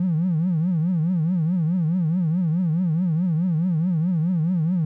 triangle tone with vibrato, 170 Hz, F3, 46 cents flat, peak -15 dBFS, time 0-4.85 s, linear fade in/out 5 ms, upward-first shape triangle, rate 4.7 Hz, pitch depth 210 cents each way, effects tanh soft clip ceiling -15 dBFS

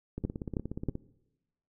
two click trains, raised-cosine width 3 ms, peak -23 / -17 dBFS, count 14 / 3, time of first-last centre 0.18-0.954 / 0.25-0.887 s, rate 16.8 / 3.14 Hz, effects noise-tail reverb RT60 1.0 s tail -21 dB re dry

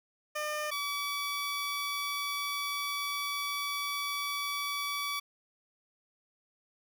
15% pulse tone pair in turn, 603 / 1145.2 Hz, D5 / D6, +46 / -44 cents, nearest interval major seventh, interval 1110 cents, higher second, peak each -26 dBFS, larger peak neither, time 0.35-0.71 / 0.71-5.2 s, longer second, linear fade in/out 10 ms, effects none

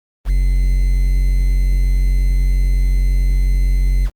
triangle tone with quantisation, 45.56 Hz, F#1, 26 cents flat, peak -9 dBFS, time 0.25-4.1 s, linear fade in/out 50 ms, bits 6, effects Opus 32 kbps

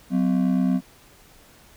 triangle ring-modulated tone, 220 Hz, A3, in tune, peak -13 dBFS, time 0.1-0.81 s, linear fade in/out 50 ms, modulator 34.5 Hz, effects pink hiss -52 dBFS RMS until 1.76 s

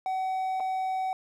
triangle tone with dropouts, 755 Hz, F#5, 35 cents sharp, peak -25 dBFS, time 0.06-1.13 s, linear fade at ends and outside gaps 1 ms, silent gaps 0.6-0.604 s, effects none

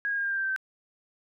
sine tone with pitch steps, 1645 / 1630.8 / 1616.7 / 1602.8 / 1589 / 1575.3 / 1561.7 / 1548.2 Hz, G#6 / G#6 / G#6 / G6 / G6 / G6 / G6 / G6, -17 / -32 / -47 / +38 / +23 / +8 / -7 / -22 cents, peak -26 dBFS, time 0.05-0.562 s, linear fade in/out 0 ms, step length 64 ms, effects none

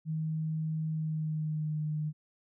sine tone with pitch glide, 157.7 to 152.77 Hz, D#3 to D#3, +24 to -31 cents, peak -30 dBFS, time 0.05-2.13 s, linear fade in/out 50 ms, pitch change -55 cents, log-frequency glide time 0.9-1.84 s, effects none

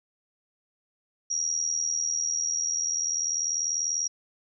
sine tone with amplitude modulation, 5690 Hz, F8, 31 cents sharp, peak -22 dBFS, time 1.3-4.08 s, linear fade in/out 10 ms, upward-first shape sine, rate 80.3 Hz, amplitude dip 70%, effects none

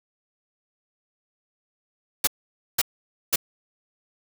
white noise bursts, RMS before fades -20 dBFS, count 3, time 2.24-3.359 s, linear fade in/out 5 ms, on 33 ms, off 510 ms, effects none

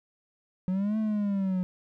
triangle linear two-way sweep, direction up then down, 180.9 to 220 to 180.9 Hz, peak -23 dBFS, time 0.68-1.63 s, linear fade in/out 0 ms, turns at 0.98 s, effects none

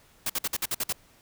white noise bursts, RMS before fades -28 dBFS, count 8, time 0.26-0.927 s, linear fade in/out 5 ms, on 37 ms, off 53 ms, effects pink hiss -59 dBFS RMS until 1.21 s

